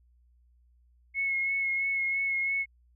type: tone with vibrato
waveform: sine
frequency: 2180 Hz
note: C#7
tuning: 29 cents flat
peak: -26 dBFS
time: 1.14-2.66 s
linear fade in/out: 50 ms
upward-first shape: sine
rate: 3 Hz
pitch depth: 20 cents each way
effects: added 60 Hz sine -60 dBFS peak until 2.95 s